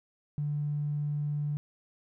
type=tone with tanh clipping; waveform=triangle; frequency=147.2 Hz; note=D3; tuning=4 cents sharp; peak=-28 dBFS; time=0.38-1.57 s; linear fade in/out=0 ms; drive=2 dB; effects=none